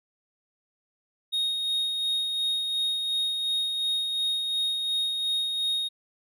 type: tone with tremolo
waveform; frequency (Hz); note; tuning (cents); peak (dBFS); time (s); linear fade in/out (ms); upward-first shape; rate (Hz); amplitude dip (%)
triangle; 3729; A#7; 0; -22; 1.32-5.89; 20; sine; 2.8; 35
effects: none